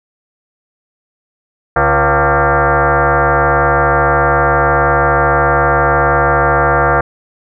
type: tone with frequency modulation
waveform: sine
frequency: 348.8 Hz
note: F4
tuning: 2 cents flat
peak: -8 dBFS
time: 1.76-7.01 s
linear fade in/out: 5 ms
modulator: 208 Hz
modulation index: 6.1
effects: none